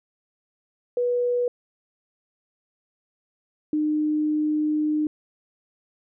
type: tone pair in turn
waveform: sine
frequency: 488.1 / 304 Hz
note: B4 / D#4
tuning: -20 / -40 cents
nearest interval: minor sixth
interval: 820 cents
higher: first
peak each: -20 / -20 dBFS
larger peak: neither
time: 0.97-1.48 / 3.73-5.07 s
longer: second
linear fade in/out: 2 ms
effects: none